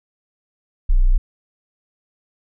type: tone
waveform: sine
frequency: 30.64 Hz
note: B0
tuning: 13 cents flat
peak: -10 dBFS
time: 0.89-1.18 s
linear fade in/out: 10 ms
effects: none